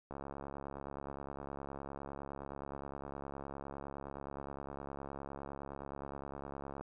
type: click train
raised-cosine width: 1 ms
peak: -30 dBFS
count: 468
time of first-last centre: 0.11-6.81 s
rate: 69.7 Hz
effects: none